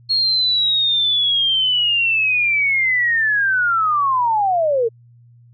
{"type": "linear sweep", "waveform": "sine", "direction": "down", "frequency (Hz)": [4300, 437.5], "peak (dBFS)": -14, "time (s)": [0.09, 4.89], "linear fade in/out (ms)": 20, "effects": ["added 119 Hz sine -45 dBFS peak until 5.53 s"]}